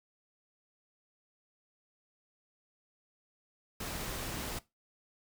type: noise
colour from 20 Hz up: pink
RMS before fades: -39 dBFS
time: 3.8-4.59 s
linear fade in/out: 5 ms
effects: noise-tail reverb RT60 0.2 s tail -18 dB re dry